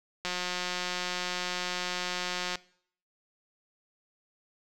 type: click train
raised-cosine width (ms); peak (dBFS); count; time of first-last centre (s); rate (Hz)
0.2; -15; 416; 0.25-2.556; 180
effects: noise-tail reverb RT60 0.6 s tail -21 dB re dry